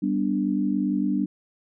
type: chord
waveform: sine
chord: G major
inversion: none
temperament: equal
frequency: 196 / 246.9 / 293.7 Hz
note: G3 / B3 / D4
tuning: 0 / 0 / 0 cents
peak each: -25 / -27 / -25 dBFS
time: 0.02-1.26 s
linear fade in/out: 10 ms
effects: none